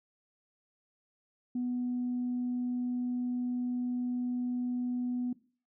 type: tone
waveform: sine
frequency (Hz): 246.9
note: B3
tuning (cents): 0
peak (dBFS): -29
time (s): 1.55-5.33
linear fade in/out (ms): 5
effects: noise-tail reverb RT60 0.4 s tail -19 dB re dry + tanh soft clip ceiling -26 dBFS